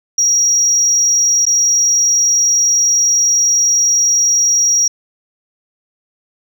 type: tone with dropouts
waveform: sine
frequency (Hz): 5690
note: F8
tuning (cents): +31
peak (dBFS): -8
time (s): 0.18-4.88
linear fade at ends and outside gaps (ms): 5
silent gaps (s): 1.454-1.465
effects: tanh soft clip ceiling -6 dBFS